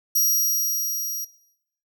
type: tone with level ramp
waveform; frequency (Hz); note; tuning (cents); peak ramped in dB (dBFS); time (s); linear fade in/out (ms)
10% pulse; 5720; F8; +41; -11 to -23; 0.15-1.25; 10
effects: noise-tail reverb RT60 0.7 s tail -18 dB re dry